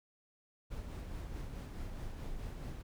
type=noise with tremolo; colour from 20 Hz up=brown; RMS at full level=-41 dBFS; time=0.7-2.83 s; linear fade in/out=20 ms; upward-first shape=sine; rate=4.7 Hz; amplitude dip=35%; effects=none